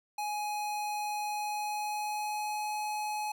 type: tone with pitch glide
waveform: square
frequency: 837 to 845.3 Hz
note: G#5 to G#5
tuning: +13 to +30 cents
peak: -33 dBFS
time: 0.18-3.32 s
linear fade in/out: 5 ms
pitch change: +17 cents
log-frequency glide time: 1.26-2.76 s
effects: none